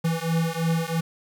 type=beating tone pair; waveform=square; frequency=163.3 / 166.3 Hz; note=E3 / E3; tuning=-16 / +16 cents; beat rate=3 Hz; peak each=-26 dBFS; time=0.04-1.01 s; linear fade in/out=10 ms; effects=8-bit